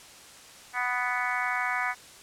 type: harmonic tone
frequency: 247.5 Hz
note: B3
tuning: 4 cents sharp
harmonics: 3 / 4 / 5 / 6 / 7 / 8 / 9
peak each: -34 / -34 / -34 / -34 / -34 / -34 / -34 dBFS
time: 0.73-1.95 s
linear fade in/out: 50 ms
effects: white hiss -49 dBFS RMS until 2.22 s + low-pass 9000 Hz 12 dB/octave